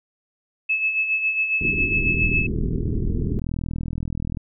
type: tone with tremolo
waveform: sine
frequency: 2600 Hz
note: E7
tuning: 24 cents flat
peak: -17 dBFS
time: 0.69-2.47 s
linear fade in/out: 10 ms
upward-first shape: sine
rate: 7.3 Hz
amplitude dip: 55%
type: low-pass noise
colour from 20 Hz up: pink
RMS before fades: -26 dBFS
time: 1.61-3.39 s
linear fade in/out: 0 ms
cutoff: 430 Hz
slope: 96 dB/octave
type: click train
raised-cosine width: 5 ms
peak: -15 dBFS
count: 98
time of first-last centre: 2-4.372 s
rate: 40.9 Hz
effects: none